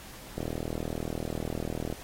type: click train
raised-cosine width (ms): 2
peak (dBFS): -19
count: 63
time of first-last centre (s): 0.38-1.926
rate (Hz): 40.1
effects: pink hiss -47 dBFS RMS until 2.03 s + AAC 48 kbps